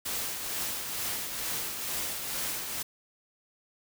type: noise with tremolo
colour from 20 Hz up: white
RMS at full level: -32 dBFS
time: 0.05-2.83 s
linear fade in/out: 10 ms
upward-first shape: triangle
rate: 2.2 Hz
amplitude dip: 45%
effects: none